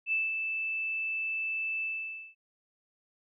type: tone with ADSR envelope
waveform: sine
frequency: 2637 Hz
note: E7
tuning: in tune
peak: -25 dBFS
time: 0.06-2.35 s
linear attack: 62 ms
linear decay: 190 ms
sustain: -5 dB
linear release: 520 ms
effects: none